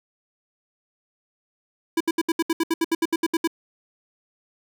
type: tone bursts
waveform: square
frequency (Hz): 329.6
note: E4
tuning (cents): 0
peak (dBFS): -19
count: 15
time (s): 1.97-3.475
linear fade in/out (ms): 5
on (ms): 35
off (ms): 70
effects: none